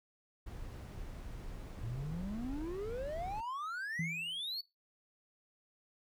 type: noise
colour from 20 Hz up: brown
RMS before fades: -45 dBFS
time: 0.46-3.41 s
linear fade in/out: 10 ms
type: exponential sweep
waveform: triangle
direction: up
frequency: 108.5 to 4527 Hz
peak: -36 dBFS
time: 1.83-4.61 s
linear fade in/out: 5 ms
type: tone with exponential decay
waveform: sine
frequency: 164.81 Hz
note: E3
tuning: in tune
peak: -32 dBFS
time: 3.99-4.41 s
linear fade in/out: 5 ms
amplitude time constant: 90 ms
effects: noise-tail reverb RT60 0.2 s tail -19 dB re dry